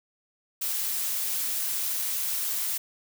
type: noise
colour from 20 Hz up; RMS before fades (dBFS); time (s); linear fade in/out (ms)
blue; -29; 0.61-2.78; 10
effects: none